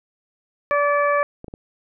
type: harmonic tone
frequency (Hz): 578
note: D5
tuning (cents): -28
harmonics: 1 / 2 / 3 / 4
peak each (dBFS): -19 / -20 / -25 / -30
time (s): 0.71-1.23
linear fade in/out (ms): 0
type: clicks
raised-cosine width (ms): 2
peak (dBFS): -22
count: 3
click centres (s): 1.444 / 1.482 / 1.539
effects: none